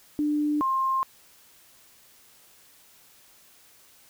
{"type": "tone pair in turn", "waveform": "sine", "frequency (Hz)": [297.4, 1059.8], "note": ["D4", "C6"], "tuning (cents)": [22, 22], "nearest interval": "octave + minor seventh", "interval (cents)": 2200, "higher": "second", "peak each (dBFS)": -22, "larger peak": "neither", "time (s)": [[0.19, 0.61], [0.61, 1.03]], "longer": "neither", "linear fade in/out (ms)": 0, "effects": ["white hiss -56 dBFS RMS until 4.09 s"]}